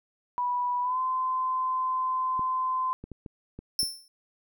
sine tone with pitch glide, 982 to 1030.2 Hz, B5 to C6, -10 to -27 cents, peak -25 dBFS, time 0.38-2.93 s, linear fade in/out 0 ms, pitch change +83 cents, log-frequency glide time 0.82-0.99 s
clicks, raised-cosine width 3 ms, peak -27 dBFS, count 6, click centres 2.394 / 3.04 / 3.117 / 3.262 / 3.59 / 3.831 s
sawtooth tone with exponential decay, 5360 Hz, E8, 28 cents sharp, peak -18 dBFS, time 3.79-4.08 s, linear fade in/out 1 ms, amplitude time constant 63 ms
effects none

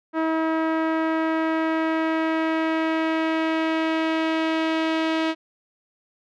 sawtooth tone with low-pass filter sweep, 321 Hz, E4, 46 cents flat, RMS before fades -23 dBFS, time 0.13-5.35 s, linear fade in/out 50 ms, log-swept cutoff 1500 to 3300 Hz, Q 1.3, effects none

